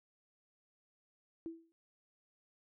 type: tone with exponential decay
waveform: sine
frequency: 329.6 Hz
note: E4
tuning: in tune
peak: -37 dBFS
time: 1.46-1.72 s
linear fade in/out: 0 ms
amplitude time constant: 56 ms
effects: none